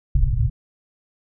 pink low-pass noise, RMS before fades -18 dBFS, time 0.15-0.5 s, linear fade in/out 5 ms, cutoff 140 Hz, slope 96 dB/octave, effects none

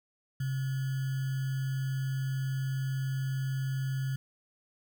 sine tone with sample-and-hold, 133.5 Hz, C3, 35 cents sharp, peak -29 dBFS, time 0.4-4.16 s, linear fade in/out 5 ms, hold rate 1575 Hz, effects none

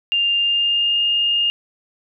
sine tone with pitch glide, 2800 to 2829 Hz, F7 to F7, +4 to +22 cents, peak -15 dBFS, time 0.12-1.5 s, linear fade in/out 0 ms, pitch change +18 cents, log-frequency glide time 0.37-1.01 s, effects none

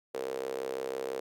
sawtooth tone with high-pass filter, 66 Hz, C2, 16 cents sharp, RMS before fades -36 dBFS, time 0.14-1.2 s, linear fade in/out 5 ms, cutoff 460 Hz, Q 6.6, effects none

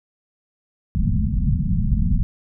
pink low-pass noise, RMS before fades -19 dBFS, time 0.95-2.23 s, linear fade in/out 0 ms, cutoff 230 Hz, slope 96 dB/octave, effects none

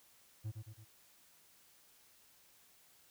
triangle tone with echo, 108.5 Hz, A2, 24 cents flat, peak -36 dBFS, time 0.44-0.52 s, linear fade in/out 20 ms, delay 110 ms, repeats 3, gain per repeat -5 dB, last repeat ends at 0.85 s, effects white hiss -66 dBFS RMS until 3.1 s

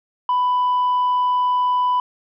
sine tone with tanh clipping, 994 Hz, B5, 11 cents sharp, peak -16 dBFS, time 0.29-2 s, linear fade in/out 2 ms, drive 1 dB, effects none

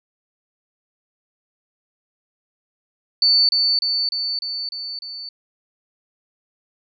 sine tone with echo, 4500 Hz, C#8, 25 cents sharp, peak -12 dBFS, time 3.22-3.49 s, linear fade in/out 2 ms, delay 300 ms, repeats 6, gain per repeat -3 dB, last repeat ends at 5.29 s, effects none

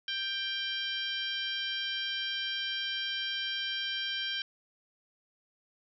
harmonic tone, 788 Hz, G5, 9 cents sharp, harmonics 2 / 3 / 4 / 5 / 6 / 7, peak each -38 / -43 / -34 / -42 / -44 / -45 dBFS, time 0.08-4.42 s, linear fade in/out 2 ms, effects none

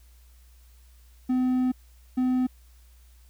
triangle tone bursts at uneven times, 254.3 Hz, C4, 49 cents flat, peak -19 dBFS, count 2, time 1.29-1.72 / 2.17-2.47 s, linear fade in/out 10 ms, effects added 60 Hz sine -51 dBFS peak until 3.29 s + white hiss -63 dBFS RMS until 3.29 s

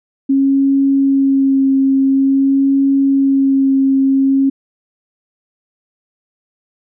sine tone with vibrato, 271.9 Hz, C#4, 33 cents flat, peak -9 dBFS, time 0.29-4.5 s, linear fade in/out 10 ms, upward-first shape sine, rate 0.48 Hz, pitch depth 15 cents each way, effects none

